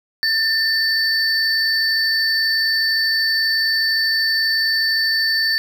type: tone pair together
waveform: triangle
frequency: 1787 / 4526 Hz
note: A6 / C#8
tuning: +26 / +35 cents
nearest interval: octave + major third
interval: 1609 cents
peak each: -17 dBFS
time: 0.23-5.58 s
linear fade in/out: 0 ms
effects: none